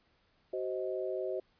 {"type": "chord", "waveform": "sine", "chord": "C diminished", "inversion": "second", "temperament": "just", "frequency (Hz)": [376.7, 523.3, 627.9], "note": ["Gb4", "C5", "Eb5"], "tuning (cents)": [31, 0, 16], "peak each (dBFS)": [-36, -38, -38], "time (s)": [0.53, 1.4], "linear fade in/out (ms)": 5, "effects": ["pink hiss -71 dBFS RMS until 1.59 s", "resampled to 11025 Hz"]}